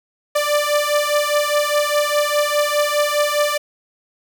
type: beating tone pair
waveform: sawtooth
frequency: 587.3 / 592.2 Hz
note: D5 / D5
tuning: 0 / +14 cents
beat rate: 4.9 Hz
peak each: -15 / -15 dBFS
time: 0.35-3.58 s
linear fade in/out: 10 ms
effects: none